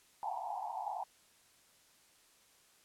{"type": "band-pass noise", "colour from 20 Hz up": "white", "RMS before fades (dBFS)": -40, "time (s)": [0.23, 1.04], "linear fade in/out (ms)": 0, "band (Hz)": [710, 940], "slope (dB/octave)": 96, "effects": ["white hiss -66 dBFS RMS until 2.84 s", "low-pass 11000 Hz 12 dB/octave"]}